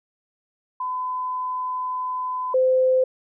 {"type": "tone pair in turn", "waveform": "sine", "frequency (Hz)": [1011, 515.8], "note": ["B5", "C5"], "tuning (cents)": [40, -25], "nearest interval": "octave", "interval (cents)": 1165, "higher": "first", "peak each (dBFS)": [-24, -15], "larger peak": "second", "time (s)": [[0.8, 2.54], [2.54, 3.04]], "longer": "first", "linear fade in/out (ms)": 5, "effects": []}